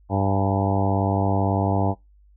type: harmonic tone with a mistuned harmonic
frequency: 98 Hz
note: G2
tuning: in tune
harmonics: 1 / 2 / 3 / 4 / 5 / 6 / 7 / 8 / 9 / 10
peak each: -22 / -27 / -27 / -32 / -32 / -32 / -28 / -30 / -31 / -36 dBFS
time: 0.09-1.95 s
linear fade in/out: 50 ms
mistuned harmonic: 8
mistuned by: +56 cents
effects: noise-tail reverb RT60 0.2 s tail -24 dB re dry + added 50 Hz sine -51 dBFS peak until 2.36 s